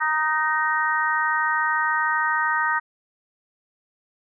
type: harmonic tone with a mistuned harmonic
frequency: 311.1 Hz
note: D#4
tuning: in tune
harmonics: 3 / 4 / 5 / 6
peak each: -25 / -25 / -25 / -25 dBFS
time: 0-2.8 s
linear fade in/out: 20 ms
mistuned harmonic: 5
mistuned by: -18 cents
effects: none